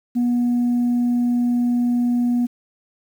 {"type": "tone", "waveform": "sine", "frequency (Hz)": 242.2, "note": "B3", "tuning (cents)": -34, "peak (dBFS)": -14, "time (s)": [0.15, 2.47], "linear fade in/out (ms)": 20, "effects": ["tanh soft clip ceiling -14 dBFS", "8-bit"]}